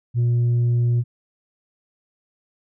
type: tone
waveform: sine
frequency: 119.8 Hz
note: A#2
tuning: 48 cents sharp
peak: -13 dBFS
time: 0.14-1.04 s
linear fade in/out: 50 ms
effects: tanh soft clip ceiling -15 dBFS